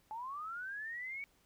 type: linear sweep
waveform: sine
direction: up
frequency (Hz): 848 to 2258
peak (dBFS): -40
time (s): 0.11-1.24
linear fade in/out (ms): 0
effects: pink hiss -71 dBFS RMS until 1.45 s